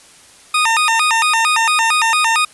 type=tone with vibrato; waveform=20% pulse; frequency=1060 Hz; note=C6; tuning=22 cents sharp; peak=-7 dBFS; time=0.54-2.45 s; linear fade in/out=5 ms; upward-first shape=square; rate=4.4 Hz; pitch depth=270 cents each way; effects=white hiss -44 dBFS RMS until 2.53 s + resampled to 24000 Hz